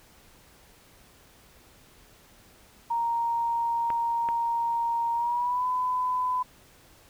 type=tone with pitch glide; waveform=sine; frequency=932.3 to 1005 Hz; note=A#5 to B5; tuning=0 to +30 cents; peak=-24 dBFS; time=2.9-6.43 s; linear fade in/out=10 ms; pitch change=+130 cents; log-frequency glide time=5.14-5.66 s
type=clicks; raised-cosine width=0.5 ms; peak=-20 dBFS; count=2; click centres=3.903 / 4.288 s
effects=pink hiss -56 dBFS RMS until 7.09 s